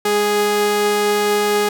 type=tone pair together; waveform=sawtooth; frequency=205.5 / 415.3 Hz; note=G#3 / G#4; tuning=-18 / 0 cents; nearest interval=octave; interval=1218 cents; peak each=-22 / -11 dBFS; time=0.05-1.69 s; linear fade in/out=5 ms; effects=none